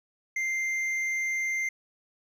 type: tone with hard clipping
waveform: sine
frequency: 2093 Hz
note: C7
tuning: in tune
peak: -28 dBFS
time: 0.36-1.69 s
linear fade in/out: 5 ms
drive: 5 dB
effects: none